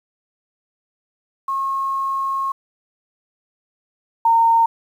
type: tone pair in turn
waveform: sine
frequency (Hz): 1084 / 916.8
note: C#6 / A#5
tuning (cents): -39 / -29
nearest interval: minor third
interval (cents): 290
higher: first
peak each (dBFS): -19 / -11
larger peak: second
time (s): 1.48-2.52 / 4.25-4.66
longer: first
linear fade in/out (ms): 5
effects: 8-bit